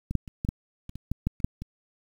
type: clicks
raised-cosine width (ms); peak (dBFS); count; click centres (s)
5; -18 / -10 / -28 / -17 / -13 / -27 / -25 / -15 / -12 / -30 / -9 / -23; 12; 0.11 / 0.153 / 0.278 / 0.449 / 0.489 / 0.894 / 0.956 / 1.116 / 1.27 / 1.402 / 1.445 / 1.62
effects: 8-bit